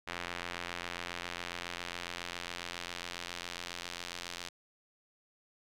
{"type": "tone with band-pass filter sweep", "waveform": "sawtooth", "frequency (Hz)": 87.31, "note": "F2", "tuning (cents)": 0, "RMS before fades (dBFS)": -42, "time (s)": [0.07, 4.49], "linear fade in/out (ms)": 10, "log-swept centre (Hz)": [2200, 4200], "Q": 0.94, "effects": []}